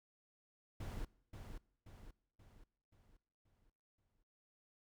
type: noise with echo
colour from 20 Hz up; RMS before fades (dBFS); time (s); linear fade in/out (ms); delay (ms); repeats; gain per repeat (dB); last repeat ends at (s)
brown; -44; 0.8-1.05; 5; 530; 6; -6; 4.23
effects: noise-tail reverb RT60 0.8 s tail -23 dB re dry